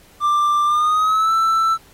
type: tone with pitch glide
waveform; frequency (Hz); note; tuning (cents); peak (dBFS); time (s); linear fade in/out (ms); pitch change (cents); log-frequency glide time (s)
triangle; 1183 to 1327.9; D6 to E6; +12 to +12; -12; 0.2-1.78; 50; +200; 0.65-1.33
effects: pink hiss -50 dBFS RMS until 1.93 s + AAC 48 kbps